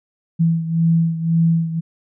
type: beating tone pair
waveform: sine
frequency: 164.81 / 166.71 Hz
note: E3 / E3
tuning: 0 / +20 cents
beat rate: 1.9 Hz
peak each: -15 / -20 dBFS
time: 0.39-1.81 s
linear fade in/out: 20 ms
effects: none